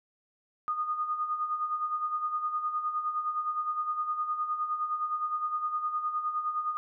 sine tone with tremolo, 1230 Hz, D#6, 20 cents flat, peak -26 dBFS, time 0.68-6.77 s, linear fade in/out 0 ms, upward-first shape sine, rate 9.7 Hz, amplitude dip 60%, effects none

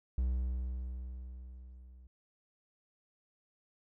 triangle tone with level ramp, 62.7 Hz, B1, 27 cents sharp, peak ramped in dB -26 to -51 dBFS, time 0.18-2.07 s, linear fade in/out 0 ms, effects none

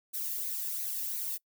violet noise with flanger, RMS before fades -35 dBFS, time 0.13-1.38 s, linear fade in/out 20 ms, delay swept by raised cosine 0.47 to 1.13 ms, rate 2.9 Hz, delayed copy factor +0.55, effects noise-tail reverb RT60 0.1 s tail -24 dB re dry

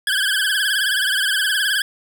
25% pulse tone with vibrato, 1600 Hz, G6, 35 cents sharp, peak -13 dBFS, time 0.07-1.82 s, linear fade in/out 2 ms, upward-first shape triangle, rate 19 Hz, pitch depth 130 cents each way, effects none

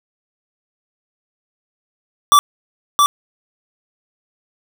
square tone with echo, 1161 Hz, D6, 20 cents flat, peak -7 dBFS, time 2.32-2.39 s, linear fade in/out 0 ms, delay 670 ms, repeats 1, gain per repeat -3 dB, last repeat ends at 3.06 s, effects none

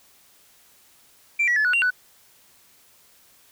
sine tone with pitch steps, 2352 / 1932 / 1724 / 1470 / 2761 / 1488 Hz, D7 / B6 / A6 / F#6 / F7 / F#6, +2 / -39 / -36 / -12 / -20 / +9 cents, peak -16 dBFS, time 1.39-1.906 s, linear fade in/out 10 ms, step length 86 ms, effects tanh soft clip ceiling -15 dBFS + white hiss -56 dBFS RMS until 3.51 s

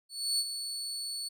30% pulse tone with ADSR envelope, 4435 Hz, C#8, in tune, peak -23 dBFS, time 0.09-1.29 s, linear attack 300 ms, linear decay 47 ms, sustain -9 dB, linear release 14 ms, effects none

